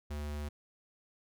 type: tone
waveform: square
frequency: 73.9 Hz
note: D2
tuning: 11 cents sharp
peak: -37 dBFS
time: 0.1-0.49 s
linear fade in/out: 10 ms
effects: none